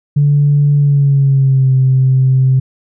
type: tone with pitch glide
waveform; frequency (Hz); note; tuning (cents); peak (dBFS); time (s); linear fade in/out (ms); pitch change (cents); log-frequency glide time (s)
sine; 144.7 to 131.17; D3 to C3; -25 to +5; -6; 0.16-2.6; 10; -170; 0.76-1.73
effects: tanh soft clip ceiling -2 dBFS